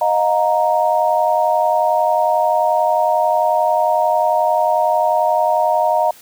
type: chord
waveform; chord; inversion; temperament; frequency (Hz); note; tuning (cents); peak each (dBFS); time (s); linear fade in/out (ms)
sine; Eb suspended second; none; equal with one note detuned; 622.3 / 713.5 / 932.3; Eb5 / F5 / Bb5; 0 / +37 / 0; -17; 0.01-6.11; 5
effects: white hiss -44 dBFS RMS until 6.21 s